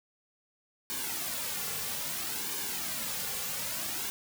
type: noise with flanger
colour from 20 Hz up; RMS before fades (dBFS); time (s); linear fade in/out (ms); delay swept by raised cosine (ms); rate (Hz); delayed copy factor
white; -35; 0.9-4.1; 0; 1.5 to 3.2; 0.61; -0.65
effects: none